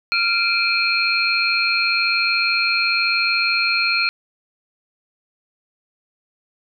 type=tone cluster; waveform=sine; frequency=1387 / 2372 / 2552 / 4233 Hz; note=F6 / D7 / D#7 / C8; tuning=-12 / +17 / +43 / +19 cents; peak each=-23 / -20 / -24 / -21 dBFS; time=0.12-4.09 s; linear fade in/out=0 ms; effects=none